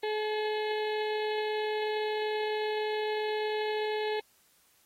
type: harmonic tone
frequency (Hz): 427.4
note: G#4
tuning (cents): +50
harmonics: 1 / 2 / 4 / 5 / 6 / 7 / 8 / 9 / 10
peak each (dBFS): -30 / -36 / -42 / -44 / -46 / -47 / -48 / -49 / -50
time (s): 0.03-4.2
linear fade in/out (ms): 5
effects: white hiss -66 dBFS RMS until 4.85 s + AAC 48 kbps